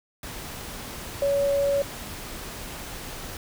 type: tone in noise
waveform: sine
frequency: 562 Hz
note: C#5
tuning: 24 cents sharp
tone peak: -20 dBFS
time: 1.22-1.82 s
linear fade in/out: 2 ms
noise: pink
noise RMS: -37 dBFS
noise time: 0.23-3.37 s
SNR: +14 dB
effects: none